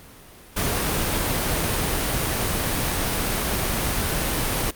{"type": "noise", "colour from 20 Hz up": "pink", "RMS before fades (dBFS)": -23, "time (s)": [0.56, 4.71], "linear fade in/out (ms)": 10, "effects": ["pink hiss -46 dBFS RMS until 4.75 s", "Opus 32 kbps"]}